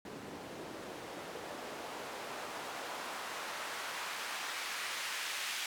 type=noise with band-pass filter sweep; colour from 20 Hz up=white; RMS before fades=-42 dBFS; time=0.05-5.66 s; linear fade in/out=2 ms; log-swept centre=270 to 2300 Hz; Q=0.85; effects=none